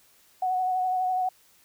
sine tone with vibrato, 740 Hz, F#5, in tune, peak -23 dBFS, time 0.42-1.29 s, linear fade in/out 5 ms, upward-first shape sine, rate 12 Hz, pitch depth 22 cents each way, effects white hiss -60 dBFS RMS until 1.64 s

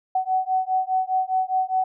sine beating tone pair, 748 / 752.9 Hz, F#5 / F#5, +19 / +30 cents, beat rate 4.9 Hz, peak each -23 dBFS, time 0.15-1.84 s, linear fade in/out 5 ms, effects none

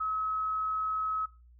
sine tone, 1283 Hz, E6, 47 cents flat, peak -29 dBFS, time 0-1.26 s, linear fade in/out 10 ms, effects noise-tail reverb RT60 0.3 s tail -18 dB re dry + added 60 Hz sine -54 dBFS peak until 1.59 s

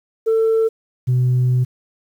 sine tone pair in turn, 447 / 125.79 Hz, A4 / B2, +27 / +32 cents, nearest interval octave + minor seventh, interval 2195 cents, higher first, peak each -11 dBFS, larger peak neither, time 0.26-0.69 / 1.07-1.65 s, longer second, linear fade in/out 20 ms, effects tanh soft clip ceiling -11 dBFS + 8-bit

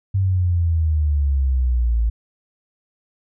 sine exponential sweep, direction down, 98 to 55 Hz, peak -15 dBFS, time 0.14-2.1 s, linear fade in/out 10 ms, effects none

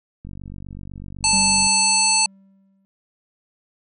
click train, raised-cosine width 5 ms, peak -24 dBFS, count 69, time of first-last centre 0.25-1.667 s, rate 48 Hz
harmonic tone, 880 Hz, A5, in tune, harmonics 1 / 3 / 5 / 7 / 9 / 10, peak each -23 / -23 / -20 / -24 / -20 / -24 dBFS, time 1.24-2.26 s, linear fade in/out 2 ms
triangle tone with exponential decay, 194.2 Hz, G3, 16 cents flat, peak -19 dBFS, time 1.33-2.85 s, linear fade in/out 0 ms, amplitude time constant 330 ms
effects none

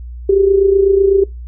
sine tone with amplitude modulation, 392 Hz, G4, in tune, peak -5 dBFS, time 0.29-1.24 s, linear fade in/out 5 ms, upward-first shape sine, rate 28 Hz, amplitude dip 65%, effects noise-tail reverb RT60 0.2 s tail -23 dB re dry + added 60 Hz sine -26 dBFS peak until 1.47 s

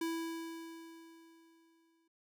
square tone with exponential decay, 329.6 Hz, E4, in tune, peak -34 dBFS, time 0.01-2.08 s, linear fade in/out 5 ms, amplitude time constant 450 ms, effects none

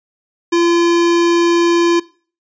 square tone, 341.9 Hz, F4, 37 cents flat, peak -11 dBFS, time 0.52-2 s, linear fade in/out 10 ms, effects noise-tail reverb RT60 0.4 s tail -20 dB re dry + resampled to 16000 Hz

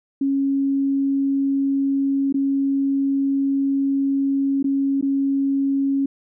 sine tone with dropouts, 274.9 Hz, C#4, 14 cents flat, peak -17 dBFS, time 0.21-6.06 s, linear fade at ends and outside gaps 5 ms, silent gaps 2.326-2.342 / 4.628-4.642 / 5.012-5.025 s, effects none

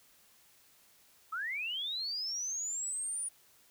sine linear sweep, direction up, 1239 to 9620 Hz, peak -34 dBFS, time 1.32-3.29 s, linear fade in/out 10 ms, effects white hiss -64 dBFS RMS until 3.7 s

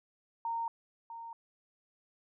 sine tone with echo, 922 Hz, A#5, 19 cents flat, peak -32 dBFS, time 0.45-0.68 s, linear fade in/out 2 ms, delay 650 ms, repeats 1, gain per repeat -10 dB, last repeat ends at 1.33 s, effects none

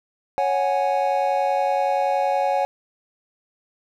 triangle chord, C# suspended fourth, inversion none, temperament equal, 554.4 / 740 / 830.6 Hz, C#5 / F#5 / G#5, 0 / 0 / 0 cents, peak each -21 dBFS, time 0.38-2.65 s, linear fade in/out 0 ms, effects none

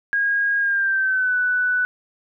sine tone with pitch glide, 1634 to 1489.8 Hz, G#6 to F#6, -29 to +11 cents, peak -17 dBFS, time 0.13-1.85 s, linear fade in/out 0 ms, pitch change -160 cents, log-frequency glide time 0.59-1.36 s, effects none

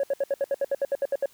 sine tone bursts, 554.4 Hz, C#5, in tune, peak -19 dBFS, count 13, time 0-1.258 s, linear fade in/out 2 ms, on 34 ms, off 68 ms, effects tanh soft clip ceiling -20 dBFS + white hiss -57 dBFS RMS until 1.33 s

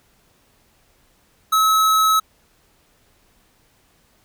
square tone, 1291 Hz, E6, 37 cents flat, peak -14 dBFS, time 1.52-2.2 s, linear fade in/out 10 ms, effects pink hiss -59 dBFS RMS until 4.24 s

